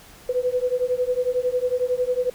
sine beating tone pair, 493.9 / 504.9 Hz, B4 / B4, 0 / +38 cents, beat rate 11 Hz, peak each -23 dBFS, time 0.29-2.3 s, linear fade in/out 5 ms, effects pink hiss -47 dBFS RMS until 2.34 s

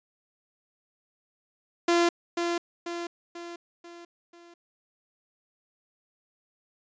sawtooth tone with echo, 343.3 Hz, F4, 30 cents flat, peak -16 dBFS, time 1.88-2.09 s, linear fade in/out 5 ms, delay 490 ms, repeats 5, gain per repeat -6 dB, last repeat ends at 4.54 s, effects resampled to 16000 Hz

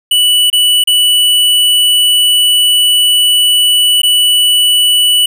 square tone with dropouts, 2960 Hz, F#7, in tune, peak -7 dBFS, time 0.11-5.26 s, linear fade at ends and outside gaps 5 ms, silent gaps 0.501-0.528 / 0.839-0.873 / 4.018-4.032 s, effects none

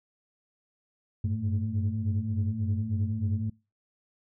sine tone cluster, 95.4 / 98.8 / 108.3 / 221.4 Hz, G2 / G2 / A2 / A3, -47 / +14 / -27 / +11 cents, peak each -32 / -29 / -31 / -33 dBFS, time 1.24-3.5 s, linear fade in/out 5 ms, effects noise-tail reverb RT60 0.3 s tail -25 dB re dry + tanh soft clip ceiling -19 dBFS

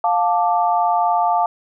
sine chord, D minor, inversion first, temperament just, 704.8 / 881 / 1174.7 Hz, F5 / A5 / D6, +16 / +2 / 0 cents, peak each -17 / -18 / -23 dBFS, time 0.04-1.46 s, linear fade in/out 2 ms, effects none

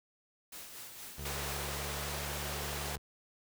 white noise with tremolo, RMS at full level -46 dBFS, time 0.52-1.67 s, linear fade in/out 5 ms, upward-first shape sine, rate 4.3 Hz, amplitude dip 40%
25% pulse tone with pitch glide, 70.8 to 72.29 Hz, C#2 to D2, +37 to -27 cents, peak -37 dBFS, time 1.18-2.98 s, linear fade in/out 5 ms, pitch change +36 cents, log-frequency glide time 1.76-2.05 s
pink high-pass noise, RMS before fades -40 dBFS, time 1.25-2.96 s, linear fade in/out 5 ms, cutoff 390 Hz, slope 24 dB/octave
effects none

